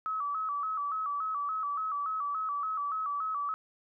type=tone with vibrato; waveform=sine; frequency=1216 Hz; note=D#6; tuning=40 cents flat; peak=-30 dBFS; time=0.06-3.54 s; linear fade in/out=0 ms; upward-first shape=square; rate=3.5 Hz; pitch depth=95 cents each way; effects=none